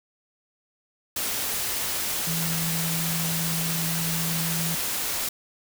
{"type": "tone in noise", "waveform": "sine", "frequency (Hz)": 164.81, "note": "E3", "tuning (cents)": 0, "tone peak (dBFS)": -28, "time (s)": [2.27, 4.75], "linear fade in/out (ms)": 5, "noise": "white", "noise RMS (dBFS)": -28, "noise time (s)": [1.16, 5.29], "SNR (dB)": -3, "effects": []}